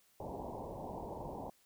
white low-pass noise, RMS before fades -44 dBFS, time 0.2-1.5 s, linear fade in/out 5 ms, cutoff 970 Hz, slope 96 dB/octave, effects white hiss -70 dBFS RMS until 1.65 s

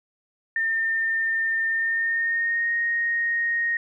sine tone with pitch glide, 1808 to 1864.2 Hz, A6 to A#6, +47 to 0 cents, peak -21 dBFS, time 0.56-3.77 s, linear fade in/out 2 ms, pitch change +53 cents, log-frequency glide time 1.67-2.73 s, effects none

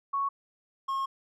sine / triangle tone pair in turn, 1108.7 / 1081.5 Hz, C#6 / C#6, 0 / -43 cents, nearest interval unison, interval 43 cents, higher first, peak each -26 dBFS, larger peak neither, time 0.13-0.29 / 0.88-1.06 s, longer second, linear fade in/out 10 ms, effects none

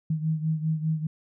sine beating tone pair, 156.8 / 161.8 Hz, D#3 / E3, +14 / -32 cents, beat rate 5 Hz, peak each -25 / -30 dBFS, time 0.1-1.07 s, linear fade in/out 5 ms, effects none

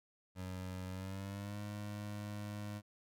25% pulse tone with pitch glide, 92.5 to 103.83 Hz, F#2 to G#2, 0 to 0 cents, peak -38 dBFS, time 0.35-2.82 s, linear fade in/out 50 ms, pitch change +200 cents, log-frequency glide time 0.88-1.6 s, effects none

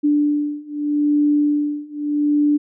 sine beating tone pair, 293.7 / 294.51 Hz, D4 / D4, 0 / +5 cents, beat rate 0.81 Hz, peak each -19 / -18 dBFS, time 0.03-2.58 s, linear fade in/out 20 ms, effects none

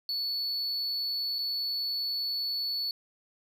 triangle tone with dropouts, 4435 Hz, C#8, in tune, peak -28 dBFS, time 0.09-2.91 s, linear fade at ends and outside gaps 1 ms, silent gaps 1.385-1.389 s, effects none

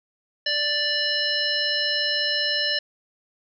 harmonic tone, 587.3 Hz, D5, in tune, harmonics 1 / 3 / 5 / 7 / 9, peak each -32 / -27 / -27 / -27 / -27 dBFS, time 0.46-2.79 s, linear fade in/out 5 ms, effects none

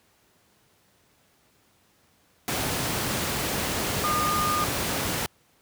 sine tone in noise, 1216 Hz, D#6, 40 cents flat, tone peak -24 dBFS, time 4.04-4.64 s, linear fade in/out 0 ms, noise pink, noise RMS -27 dBFS, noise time 2.48-5.26 s, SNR 0 dB, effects pink hiss -63 dBFS RMS until 5.61 s + high-pass 80 Hz 12 dB/octave

